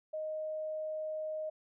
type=tone; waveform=sine; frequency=622.3 Hz; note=D#5; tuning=in tune; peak=-35 dBFS; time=0.13-1.5 s; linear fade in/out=10 ms; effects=none